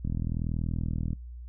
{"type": "click train", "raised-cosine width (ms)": 5, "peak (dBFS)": -19, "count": 45, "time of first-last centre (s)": [0.05, 1.131], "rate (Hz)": 40.7, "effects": ["noise-tail reverb RT60 0.1 s tail -18 dB re dry", "added 60 Hz sine -39 dBFS peak until 1.48 s"]}